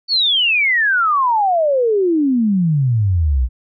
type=exponential sweep; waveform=sine; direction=down; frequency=4564 to 57.8 Hz; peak=-12 dBFS; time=0.08-3.49 s; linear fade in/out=50 ms; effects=none